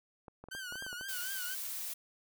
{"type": "clicks", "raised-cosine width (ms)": 1, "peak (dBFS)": -34, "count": 10, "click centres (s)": [0.282, 0.44, 0.486, 0.55, 0.724, 0.756, 0.824, 0.865, 0.929, 1.011]}
{"type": "tone with vibrato", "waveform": "sawtooth", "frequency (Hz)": 1511, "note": "F#6", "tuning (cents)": 36, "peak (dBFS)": -37, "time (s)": [0.51, 1.55], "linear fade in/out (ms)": 10, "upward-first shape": "triangle", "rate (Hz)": 4, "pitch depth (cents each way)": 110}
{"type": "noise", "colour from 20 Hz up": "blue", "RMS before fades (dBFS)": -40, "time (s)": [1.08, 1.94], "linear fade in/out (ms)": 10}
{"effects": []}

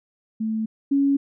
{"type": "tone pair in turn", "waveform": "sine", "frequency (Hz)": [220, 278.5], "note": ["A3", "C#4"], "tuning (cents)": [0, 8], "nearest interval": "major third", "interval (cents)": 408, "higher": "second", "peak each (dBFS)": [-22, -16], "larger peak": "second", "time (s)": [[0.4, 0.66], [0.91, 1.17]], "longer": "neither", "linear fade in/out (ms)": 10, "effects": []}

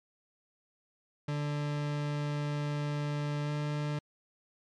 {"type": "tone with pitch glide", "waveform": "40% pulse", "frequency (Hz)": [146.83, 148.19], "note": ["D3", "D3"], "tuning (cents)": [0, 16], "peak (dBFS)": -30, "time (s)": [1.28, 3.99], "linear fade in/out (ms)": 5, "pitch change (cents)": 16, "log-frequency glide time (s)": [3.44, 3.5], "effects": ["low-pass 5000 Hz 12 dB/octave", "MP3 96 kbps"]}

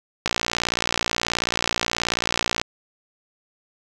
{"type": "click train", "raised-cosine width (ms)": 0.2, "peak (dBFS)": -3, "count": 139, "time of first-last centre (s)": [0.26, 2.615], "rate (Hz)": 58.6, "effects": []}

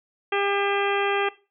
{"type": "harmonic tone with a mistuned harmonic", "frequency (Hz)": 400.8, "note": "G4", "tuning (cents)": 38, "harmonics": [1, 2, 3, 4, 5, 6, 7, 8], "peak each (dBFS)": [-25, -28, -30, -31, -32, -33, -33, -34], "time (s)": [0.32, 1.29], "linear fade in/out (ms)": 5, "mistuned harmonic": 7, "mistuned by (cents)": -80, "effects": ["noise-tail reverb RT60 0.3 s tail -18 dB re dry"]}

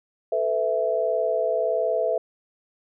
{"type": "chord", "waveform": "sine", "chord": "A suspended second", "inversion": "none", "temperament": "equal with one note detuned", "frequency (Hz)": [440, 501.4, 659.3], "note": ["A4", "B4", "E5"], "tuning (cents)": [0, 26, 0], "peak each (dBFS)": [-27, -26, -23], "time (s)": [0.32, 2.18], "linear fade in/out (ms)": 5, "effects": []}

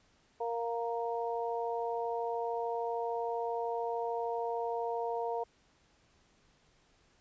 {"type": "harmonic tone", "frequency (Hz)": 233.1, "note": "A#3", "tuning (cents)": 0, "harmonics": [2, 3, 4], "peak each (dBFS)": [-35, -37, -38], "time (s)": [0.4, 5.44], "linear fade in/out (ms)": 10, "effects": ["pink hiss -68 dBFS RMS until 7.2 s", "resampled to 16000 Hz"]}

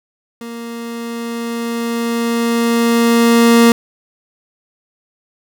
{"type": "tone with level ramp", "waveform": "30% pulse", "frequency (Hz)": 233.1, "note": "A#3", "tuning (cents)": 0, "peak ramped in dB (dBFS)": [-24, -3], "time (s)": [0.41, 3.72], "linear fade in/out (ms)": 2, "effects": []}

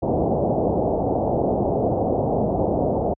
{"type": "low-pass noise", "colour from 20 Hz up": "white", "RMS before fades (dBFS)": -21, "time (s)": [0.02, 3.14], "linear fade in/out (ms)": 10, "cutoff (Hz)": 760, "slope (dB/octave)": 48, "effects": ["high-pass 60 Hz 12 dB/octave"]}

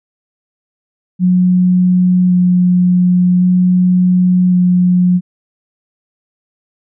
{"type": "tone with vibrato", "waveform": "sine", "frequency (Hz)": 180.6, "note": "F#3", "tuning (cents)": -42, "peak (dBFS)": -7, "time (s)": [1.19, 5.21], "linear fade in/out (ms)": 50, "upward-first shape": "square", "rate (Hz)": 0.45, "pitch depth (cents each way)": 8, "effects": []}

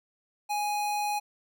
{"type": "tone", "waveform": "square", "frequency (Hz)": 830.6, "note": "G#5", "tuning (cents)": 0, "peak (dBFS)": -28, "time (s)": [0.49, 1.2], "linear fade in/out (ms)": 20, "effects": []}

